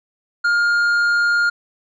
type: tone with tanh clipping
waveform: triangle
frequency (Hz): 1413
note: F6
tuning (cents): +20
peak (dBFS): -15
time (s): 0.44-1.5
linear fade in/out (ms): 10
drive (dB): 10
effects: none